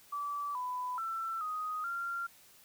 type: tone with pitch steps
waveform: sine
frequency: 1156 / 998 / 1338 / 1249 / 1383 Hz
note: D6 / B5 / E6 / D#6 / F6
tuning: -28 / +18 / +25 / +6 / -17 cents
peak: -34 dBFS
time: 0.12-2.27 s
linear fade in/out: 10 ms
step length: 430 ms
effects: white hiss -60 dBFS RMS until 2.64 s